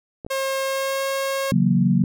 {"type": "clicks", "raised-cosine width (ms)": 2, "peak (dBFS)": -20, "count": 2, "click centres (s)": [0.248, 0.265]}
{"type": "tone with pitch glide", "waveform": "sawtooth", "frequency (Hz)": [537, 542.9], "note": ["C5", "C#5"], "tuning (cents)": [45, -36], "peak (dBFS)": -18, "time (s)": [0.3, 1.52], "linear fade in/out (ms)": 10, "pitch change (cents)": 19, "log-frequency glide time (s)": [0.65, 1.05]}
{"type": "chord", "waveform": "sine", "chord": "F# dominant seventh", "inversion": "second", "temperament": "equal", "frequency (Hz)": [138.59, 164.81, 185, 233.1], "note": ["C#3", "E3", "F#3", "A#3"], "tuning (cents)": [0, 0, 0, 0], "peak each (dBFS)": [-21, -24, -18, -21], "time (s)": [1.52, 2.04], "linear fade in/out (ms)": 2}
{"effects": []}